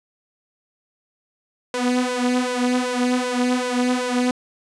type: tone with flanger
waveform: sawtooth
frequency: 248.9 Hz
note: B3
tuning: 14 cents sharp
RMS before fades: -21 dBFS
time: 1.74-4.31 s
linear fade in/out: 2 ms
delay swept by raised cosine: 1.9 to 4.5 ms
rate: 2.6 Hz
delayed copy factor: +0.7
effects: resampled to 22050 Hz + 9-bit